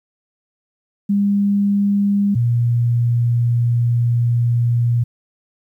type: tone pair in turn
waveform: sine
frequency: 201.5 / 119.05 Hz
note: G3 / A#2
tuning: +48 / +37 cents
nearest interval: major sixth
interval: 911 cents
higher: first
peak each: -13 / -13 dBFS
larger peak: neither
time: 1.09-2.35 / 2.35-5.04 s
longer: second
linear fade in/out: 10 ms
effects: 9-bit